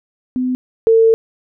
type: tone pair in turn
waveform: sine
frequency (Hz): 253.5 / 450.4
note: B3 / A4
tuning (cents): +45 / +40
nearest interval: minor seventh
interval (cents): 995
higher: second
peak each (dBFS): -15 / -7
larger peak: second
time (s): 0.36-0.55 / 0.87-1.14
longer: second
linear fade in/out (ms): 0
effects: none

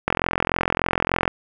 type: click train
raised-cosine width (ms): 0.5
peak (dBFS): -3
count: 53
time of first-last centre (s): 0.08-1.278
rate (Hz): 43.4
effects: none

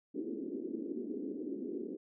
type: band-pass noise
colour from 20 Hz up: white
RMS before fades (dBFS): -40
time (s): 0.14-1.97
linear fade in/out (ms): 10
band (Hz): 230 to 390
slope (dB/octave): 48
effects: none

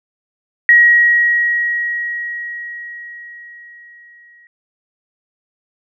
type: tone with exponential decay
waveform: sine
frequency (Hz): 1900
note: A#6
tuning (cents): +33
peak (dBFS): -4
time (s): 0.69-4.47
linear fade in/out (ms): 1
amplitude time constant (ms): 820
effects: none

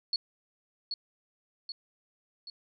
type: tone with echo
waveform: sine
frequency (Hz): 4372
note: C#8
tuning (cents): -25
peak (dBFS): -26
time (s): 0.13-0.16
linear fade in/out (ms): 2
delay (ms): 780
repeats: 3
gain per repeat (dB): -5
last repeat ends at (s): 2.5
effects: none

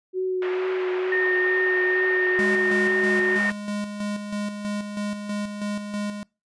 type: tone with vibrato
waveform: sine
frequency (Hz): 370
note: F#4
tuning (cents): 0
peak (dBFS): -22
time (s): 0.13-3.4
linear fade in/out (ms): 50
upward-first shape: triangle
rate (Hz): 2.2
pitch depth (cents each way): 20
type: band-pass noise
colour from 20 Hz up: white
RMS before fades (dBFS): -35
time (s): 0.42-3.51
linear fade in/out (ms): 2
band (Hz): 410 to 2300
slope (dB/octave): 24
type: tone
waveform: sine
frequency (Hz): 1834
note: A#6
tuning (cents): -29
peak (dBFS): -21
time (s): 1.12-3.5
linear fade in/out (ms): 2
type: tone with tremolo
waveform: square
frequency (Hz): 206.4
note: G#3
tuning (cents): -10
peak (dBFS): -26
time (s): 2.39-6.23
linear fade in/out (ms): 0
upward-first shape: square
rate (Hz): 3.1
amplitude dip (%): 50
effects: noise-tail reverb RT60 0.3 s tail -26 dB re dry + resampled to 22050 Hz

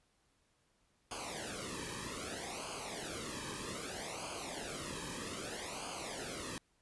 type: noise with flanger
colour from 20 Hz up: pink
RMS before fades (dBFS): -43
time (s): 1.11-6.58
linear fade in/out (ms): 2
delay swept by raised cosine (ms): 0.53 to 1.44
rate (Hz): 0.63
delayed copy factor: -0.85
effects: pink hiss -75 dBFS RMS until 6.81 s + resampled to 24000 Hz

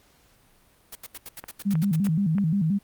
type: noise bursts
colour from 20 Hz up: white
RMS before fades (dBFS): -38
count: 11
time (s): 0.92-2.073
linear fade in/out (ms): 5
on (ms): 33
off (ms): 79
type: click train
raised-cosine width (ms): 0.5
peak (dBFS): -22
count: 4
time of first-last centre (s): 1.44-2.383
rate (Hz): 3.18
type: tone with vibrato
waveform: sine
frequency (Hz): 178.4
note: F3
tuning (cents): +37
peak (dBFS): -20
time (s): 1.65-2.79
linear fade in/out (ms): 20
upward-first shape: square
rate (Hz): 5.7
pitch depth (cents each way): 200
effects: pink hiss -60 dBFS RMS until 2.83 s + Opus 48 kbps

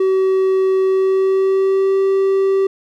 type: tone with pitch glide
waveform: triangle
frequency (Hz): 380 to 387.8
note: F#4 to G4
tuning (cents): +46 to -19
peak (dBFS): -10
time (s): 0-2.67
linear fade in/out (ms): 5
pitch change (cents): +35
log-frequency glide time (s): 0.83-1.99
effects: none

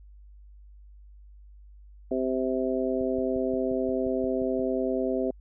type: harmonic tone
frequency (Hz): 130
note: C3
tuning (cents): -11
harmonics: 2 / 3 / 4 / 5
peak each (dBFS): -29 / -29 / -31 / -32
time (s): 2.11-5.31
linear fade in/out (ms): 5
type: click train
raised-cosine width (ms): 5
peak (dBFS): -31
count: 10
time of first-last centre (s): 3.01-4.595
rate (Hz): 5.68
effects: added 50 Hz sine -47 dBFS peak until 5.4 s

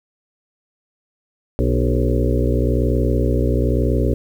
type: harmonic tone with a mistuned harmonic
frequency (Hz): 61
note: B1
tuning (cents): -21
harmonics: 1 / 2 / 4 / 5 / 6 / 7 / 8 / 9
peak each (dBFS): -18 / -21 / -24 / -25 / -26 / -26 / -27 / -28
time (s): 1.59-4.14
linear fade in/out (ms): 0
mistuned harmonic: 6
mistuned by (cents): +64
effects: 8-bit

